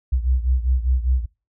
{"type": "beating tone pair", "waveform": "sine", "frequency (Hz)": [61.9, 66.9], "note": ["B1", "C2"], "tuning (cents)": [5, 39], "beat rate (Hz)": 5, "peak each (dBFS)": [-18, -22], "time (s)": [0.12, 1.26], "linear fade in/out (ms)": 10, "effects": ["noise-tail reverb RT60 0.3 s tail -25 dB re dry"]}